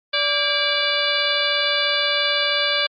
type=harmonic tone with a mistuned harmonic; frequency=581 Hz; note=D5; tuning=19 cents flat; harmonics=1 / 2 / 3 / 4 / 5 / 6 / 7 / 8; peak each=-26 / -29 / -25 / -25 / -26 / -23 / -27 / -28 dBFS; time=0.13-2.87 s; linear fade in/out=10 ms; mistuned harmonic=3; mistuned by=-140 cents; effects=MP3 32 kbps